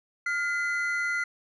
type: tone pair together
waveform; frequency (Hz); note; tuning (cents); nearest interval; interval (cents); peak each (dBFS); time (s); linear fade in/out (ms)
triangle; 1413.4 / 2031; F6 / B6; +20 / +48; tritone; 628; -27; 0.26-1.24; 5
effects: resampled to 22050 Hz